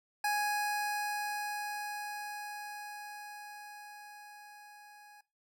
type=tone with level ramp; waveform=25% pulse; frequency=830.6 Hz; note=G#5; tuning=in tune; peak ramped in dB=-25 to -50 dBFS; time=0.24-5.21 s; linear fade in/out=5 ms; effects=noise-tail reverb RT60 0.3 s tail -20 dB re dry